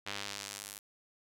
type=tone with band-pass filter sweep; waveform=sawtooth; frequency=100.9 Hz; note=G#2; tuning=49 cents flat; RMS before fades=-43 dBFS; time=0.06-0.79 s; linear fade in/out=10 ms; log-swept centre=3000 to 12000 Hz; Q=0.95; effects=none